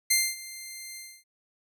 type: tone with ADSR envelope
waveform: 10% pulse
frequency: 2093 Hz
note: C7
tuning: in tune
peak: -10 dBFS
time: 0.1-1.24 s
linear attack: 11 ms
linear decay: 240 ms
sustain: -20 dB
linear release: 270 ms
effects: none